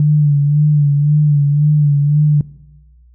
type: tone with vibrato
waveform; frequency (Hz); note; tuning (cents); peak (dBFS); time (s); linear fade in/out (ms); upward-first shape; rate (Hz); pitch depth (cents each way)
sine; 146.83; D3; 0; -8; 0-2.41; 2; sine; 1.9; 46
effects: noise-tail reverb RT60 1.0 s tail -19 dB re dry + added 60 Hz sine -43 dBFS peak until 3.14 s